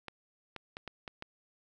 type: clicks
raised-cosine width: 0.3 ms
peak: -25 dBFS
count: 6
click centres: 0.083 / 0.563 / 0.769 / 0.877 / 1.078 / 1.224 s
effects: none